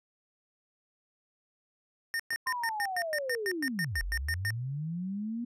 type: tone bursts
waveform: square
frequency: 1828 Hz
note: A#6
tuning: 34 cents flat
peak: -30 dBFS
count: 15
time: 2.14-4.505 s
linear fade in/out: 0 ms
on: 55 ms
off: 110 ms
type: clicks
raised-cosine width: 0.5 ms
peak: -32 dBFS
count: 2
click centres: 2.328 / 2.336 s
type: linear two-way sweep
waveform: sine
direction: down then up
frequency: 1046.5 to 39.25 to 242.3 Hz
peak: -32 dBFS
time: 2.46-5.45 s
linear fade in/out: 10 ms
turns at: 4.02 s
effects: resampled to 32000 Hz